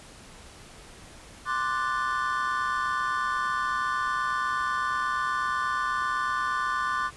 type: chord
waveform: triangle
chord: D dominant seventh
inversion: third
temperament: equal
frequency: 1046.5 / 1174.7 / 1480 / 1760 Hz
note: C6 / D6 / F#6 / A6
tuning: 0 / 0 / 0 / 0 cents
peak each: -29 / -27 / -30 / -33 dBFS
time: 1.45-7.11 s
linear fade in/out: 50 ms
effects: pink hiss -48 dBFS RMS until 7.16 s + resampled to 24000 Hz